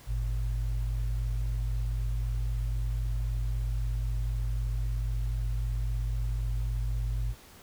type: tone pair together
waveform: sine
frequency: 51.46 / 115.3 Hz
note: G#1 / A#2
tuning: -15 / -19 cents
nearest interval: octave + major second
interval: 1396 cents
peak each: -28 / -34 dBFS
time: 0.06-7.35 s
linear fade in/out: 50 ms
effects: pink hiss -53 dBFS RMS until 7.62 s